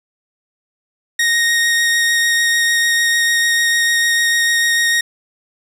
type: tone with vibrato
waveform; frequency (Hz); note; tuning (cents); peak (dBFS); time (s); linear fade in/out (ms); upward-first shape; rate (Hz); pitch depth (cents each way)
sawtooth; 1864.7; A#6; 0; -9; 1.19-5.01; 5; sine; 6.7; 9
effects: low-pass 12000 Hz 12 dB/octave + 7-bit